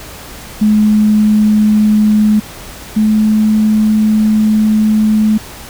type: tone pair in turn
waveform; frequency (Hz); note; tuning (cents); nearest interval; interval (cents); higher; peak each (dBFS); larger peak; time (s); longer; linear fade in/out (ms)
sine; 212.6 / 215.2; G#3 / A3; +41 / -38; unison; 21; second; -6 / -7; first; 0.61-2.4 / 2.96-5.38; second; 10
effects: added 60 Hz sine -38 dBFS peak until 5.69 s + pink hiss -31 dBFS RMS until 5.69 s